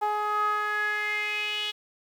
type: tone with band-pass filter sweep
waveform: sawtooth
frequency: 420 Hz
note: G#4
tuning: 19 cents sharp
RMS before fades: -28 dBFS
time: 0.01-1.72 s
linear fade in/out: 20 ms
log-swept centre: 920 to 3200 Hz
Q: 5.8
effects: 9-bit